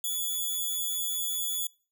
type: tone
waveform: 5% pulse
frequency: 3421 Hz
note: A7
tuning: 49 cents flat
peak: -21 dBFS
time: 0.04-1.67 s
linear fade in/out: 2 ms
effects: noise-tail reverb RT60 0.4 s tail -25 dB re dry

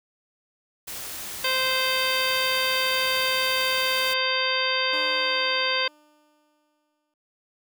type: noise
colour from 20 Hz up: white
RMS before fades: -35 dBFS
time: 0.87-4.14 s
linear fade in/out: 10 ms
type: harmonic tone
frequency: 520 Hz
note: C5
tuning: 11 cents flat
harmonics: 1 / 2 / 3 / 4 / 5 / 6 / 7 / 9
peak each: -30 / -30 / -30 / -30 / -30 / -30 / -30 / -30 dBFS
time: 1.44-5.88 s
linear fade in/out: 5 ms
type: tone with exponential decay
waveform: 15% pulse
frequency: 300 Hz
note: D4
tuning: 37 cents sharp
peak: -30 dBFS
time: 4.93-7.14 s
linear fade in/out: 1 ms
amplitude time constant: 480 ms
effects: none

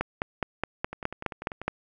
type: two click trains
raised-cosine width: 0.5 ms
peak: -21 / -11 dBFS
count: 8 / 9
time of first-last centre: 0.93-1.616 / 0.01-1.68 s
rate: 10.2 / 4.79 Hz
effects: none

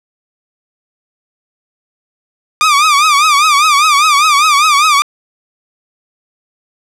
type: tone with vibrato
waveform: sawtooth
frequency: 1194 Hz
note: D6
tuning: 28 cents sharp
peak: -3 dBFS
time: 2.61-5.02 s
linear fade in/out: 0 ms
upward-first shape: triangle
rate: 5 Hz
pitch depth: 140 cents each way
effects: low-pass 9000 Hz 12 dB/octave

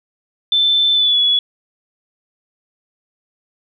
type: tone with pitch glide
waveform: sine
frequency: 3533 to 3393 Hz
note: A7 to G#7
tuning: +6 to +36 cents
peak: -11 dBFS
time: 0.52-1.39 s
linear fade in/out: 2 ms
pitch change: -70 cents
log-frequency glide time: 0.94-1.19 s
effects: none

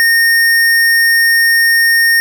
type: tone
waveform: square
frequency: 1840 Hz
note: A#6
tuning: 23 cents flat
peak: -8 dBFS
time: 0-2.2 s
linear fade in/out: 0 ms
effects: none

